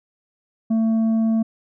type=tone with tanh clipping; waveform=sine; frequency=223.7 Hz; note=A3; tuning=29 cents sharp; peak=-17 dBFS; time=0.7-1.43 s; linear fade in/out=10 ms; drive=5 dB; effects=none